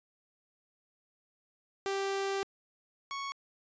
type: tone pair in turn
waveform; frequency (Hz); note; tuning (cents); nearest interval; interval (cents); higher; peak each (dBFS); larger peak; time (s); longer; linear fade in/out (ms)
sawtooth; 392 / 1108.7; G4 / C#6; 0 / 0; octave + tritone; 1800; second; -27 / -32; first; 1.86-2.43 / 3.11-3.32; first; 0
effects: resampled to 16000 Hz

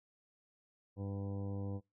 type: harmonic tone with a mistuned harmonic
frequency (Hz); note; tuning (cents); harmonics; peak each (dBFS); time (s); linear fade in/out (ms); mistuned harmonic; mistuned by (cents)
99.2; G2; +21; 1 / 2 / 3 / 4 / 5 / 6 / 7 / 8 / 9 / 10; -39 / -45 / -47 / -56 / -48 / -61 / -63 / -60 / -64 / -63; 0.96-1.81; 50; 8; -26
effects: noise-tail reverb RT60 0.2 s tail -23 dB re dry

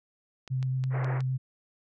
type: clicks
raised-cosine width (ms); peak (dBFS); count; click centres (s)
0.2; -26; 5; 0.477 / 0.628 / 0.839 / 1.045 / 1.206
type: tone with vibrato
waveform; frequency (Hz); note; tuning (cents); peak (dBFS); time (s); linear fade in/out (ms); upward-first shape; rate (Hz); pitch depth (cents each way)
sine; 130.1; C3; -9; -26; 0.5-1.38; 20; square; 8.8; 9
type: band-pass noise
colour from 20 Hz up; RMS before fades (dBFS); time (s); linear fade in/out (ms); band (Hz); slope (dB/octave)
pink; -38; 0.9-1.22; 50; 340 to 2100; 48
effects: none

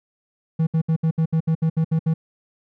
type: tone bursts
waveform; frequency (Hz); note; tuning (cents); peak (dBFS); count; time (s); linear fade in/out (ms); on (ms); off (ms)
triangle; 161; E3; -41; -14; 11; 0.59-2.14; 10; 80; 67
effects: none

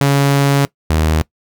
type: tone pair in turn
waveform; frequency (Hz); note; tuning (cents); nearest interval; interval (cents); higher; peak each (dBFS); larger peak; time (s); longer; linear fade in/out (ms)
sawtooth; 140.1 / 78.63; C#3 / D#2; +19 / +19; minor seventh; 1000; first; -6 / -8; first; 0.01-0.65 / 0.9-1.22; first; 0
effects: noise-tail reverb RT60 0.1 s tail -21 dB re dry

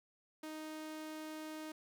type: tone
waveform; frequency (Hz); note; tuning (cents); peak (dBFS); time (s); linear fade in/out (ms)
sawtooth; 311.1; D#4; 0; -40; 0.43-1.72; 5
effects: 12-bit

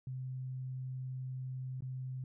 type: tone with dropouts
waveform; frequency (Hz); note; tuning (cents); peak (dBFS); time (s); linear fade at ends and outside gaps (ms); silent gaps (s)
sine; 129.4; C3; -19; -38; 0.07-2.24; 2; 1.807-1.822
effects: none

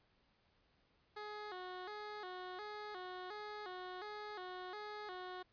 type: tone with vibrato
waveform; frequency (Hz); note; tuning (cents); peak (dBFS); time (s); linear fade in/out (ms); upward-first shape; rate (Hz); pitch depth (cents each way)
15% pulse; 392; G4; 0; -39; 1.16-5.43; 10; square; 1.4; 120
effects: pink hiss -75 dBFS RMS until 5.52 s + resampled to 11025 Hz

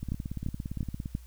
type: two click trains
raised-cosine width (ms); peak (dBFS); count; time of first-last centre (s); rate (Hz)
5; -18 / -22; 4 / 19; 0.12-1.151 / 0.03-1.059; 2.91 / 17.5
effects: added 60 Hz sine -46 dBFS peak until 1.26 s + white hiss -61 dBFS RMS until 1.26 s

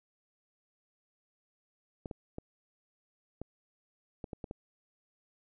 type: clicks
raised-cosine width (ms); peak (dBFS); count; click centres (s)
2; -26; 8; 2.058 / 2.112 / 2.384 / 3.416 / 4.242 / 4.332 / 4.442 / 4.511
effects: none

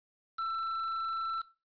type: tone with quantisation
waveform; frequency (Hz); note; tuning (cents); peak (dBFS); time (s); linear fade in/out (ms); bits
triangle; 1336; E6; +23; -30; 0.38-1.42; 10; 7
effects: noise-tail reverb RT60 0.3 s tail -17 dB re dry + resampled to 11025 Hz

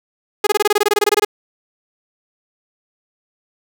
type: tone bursts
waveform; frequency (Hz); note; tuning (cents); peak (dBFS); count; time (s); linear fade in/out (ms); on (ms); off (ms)
sawtooth; 415.3; G#4; 0; -7; 16; 0.44-1.249; 5; 29; 23
effects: none

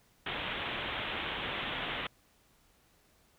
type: low-pass noise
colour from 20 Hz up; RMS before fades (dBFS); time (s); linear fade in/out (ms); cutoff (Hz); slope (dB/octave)
white; -37; 0.26-2.07; 5; 3600; 96
effects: pink hiss -67 dBFS RMS until 3.38 s

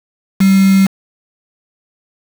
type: tone with quantisation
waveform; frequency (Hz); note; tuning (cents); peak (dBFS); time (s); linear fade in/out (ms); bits
sine; 193.2; G3; -25; -6; 0.4-0.87; 10; 3
effects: none

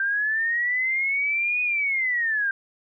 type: linear two-way sweep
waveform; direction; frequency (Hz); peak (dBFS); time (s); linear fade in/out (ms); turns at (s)
sine; up then down; 1568 to 2489 to 1568; -21; 0-2.51; 2; 1.62
effects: none

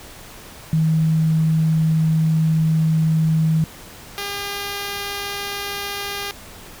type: tone pair in turn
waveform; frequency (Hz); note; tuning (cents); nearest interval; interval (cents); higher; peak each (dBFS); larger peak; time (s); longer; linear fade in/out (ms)
sine / 5% pulse; 159.1 / 403; D#3 / G4; +39 / +48; octave + major third; 1609; second; -14; neither; 0.73-3.64 / 4.18-6.31; first; 0
effects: pink hiss -40 dBFS RMS until 6.8 s

